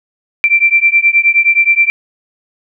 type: beating tone pair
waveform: sine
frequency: 2346 / 2355.5 Hz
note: D7 / D7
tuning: -2 / +5 cents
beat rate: 9.5 Hz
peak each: -10 dBFS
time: 0.44-1.9 s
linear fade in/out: 0 ms
effects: none